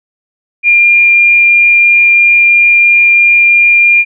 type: tone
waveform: sine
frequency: 2401 Hz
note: D7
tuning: 38 cents sharp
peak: -3 dBFS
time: 0.63-4.05 s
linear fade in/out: 50 ms
effects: none